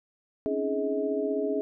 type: tone cluster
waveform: sine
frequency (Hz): 267.2 / 282.4 / 318.8 / 420.1 / 635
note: C4 / C#4 / D#4 / G#4 / D#5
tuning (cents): +36 / +32 / +42 / +20 / +35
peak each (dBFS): -37 / -32 / -37 / -28 / -33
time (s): 0.46-1.61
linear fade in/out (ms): 0
effects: none